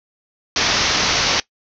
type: low-pass noise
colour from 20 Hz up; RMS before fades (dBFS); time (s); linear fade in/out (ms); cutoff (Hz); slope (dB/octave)
white; -18; 0.56-1.4; 2; 6200; 96
effects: noise-tail reverb RT60 0.1 s tail -19 dB re dry